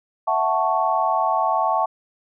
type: chord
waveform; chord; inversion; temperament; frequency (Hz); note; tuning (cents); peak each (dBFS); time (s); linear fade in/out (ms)
sine; F# minor seventh; third; equal; 659.3 / 740 / 880 / 1108.7; E5 / F#5 / A5 / C#6; 0 / 0 / 0 / 0; -24 / -23 / -22 / -23; 0.27-1.86; 10
effects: none